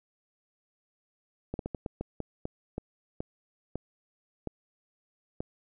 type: slowing click train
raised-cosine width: 2 ms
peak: -20 dBFS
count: 13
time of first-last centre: 1.54-5.405 s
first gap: 52 ms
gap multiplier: 1.3
effects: none